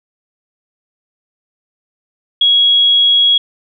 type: tone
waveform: sine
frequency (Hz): 3320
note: G#7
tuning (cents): -1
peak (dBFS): -7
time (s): 2.41-3.38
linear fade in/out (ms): 5
effects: none